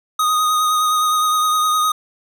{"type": "tone with vibrato", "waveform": "square", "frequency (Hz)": 1244.5, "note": "D#6", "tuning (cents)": 0, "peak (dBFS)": -15, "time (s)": [0.19, 1.92], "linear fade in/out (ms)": 5, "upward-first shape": "sine", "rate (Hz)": 9.7, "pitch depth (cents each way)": 21, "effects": []}